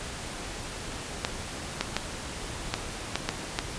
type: clicks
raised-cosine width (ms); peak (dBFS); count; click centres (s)
0.2; -8; 7; 1.249 / 1.81 / 1.966 / 2.74 / 3.156 / 3.29 / 3.589
effects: pink hiss -37 dBFS RMS until 3.78 s + resampled to 22050 Hz